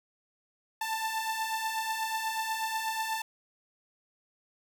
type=beating tone pair; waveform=sawtooth; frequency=880 / 888.2 Hz; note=A5 / A5; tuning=0 / +16 cents; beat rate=8.2 Hz; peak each=-33 / -28 dBFS; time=0.81-3.22 s; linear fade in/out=5 ms; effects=9-bit